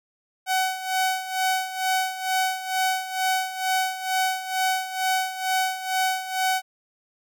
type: tone with tremolo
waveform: sawtooth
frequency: 752 Hz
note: F#5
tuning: 28 cents sharp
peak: -16 dBFS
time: 0.46-6.62 s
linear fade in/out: 50 ms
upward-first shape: sine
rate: 2.2 Hz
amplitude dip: 75%
effects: none